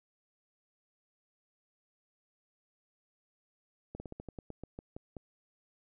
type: slowing click train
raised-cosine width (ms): 2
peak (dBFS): -29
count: 12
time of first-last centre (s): 3.95-5.167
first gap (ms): 50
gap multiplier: 1.15
effects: none